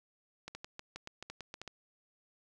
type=clicks; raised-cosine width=0.2 ms; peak=-26 dBFS; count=12; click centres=0.48 / 0.55 / 0.645 / 0.794 / 0.96 / 1.074 / 1.226 / 1.3 / 1.407 / 1.541 / 1.616 / 1.677 s; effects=none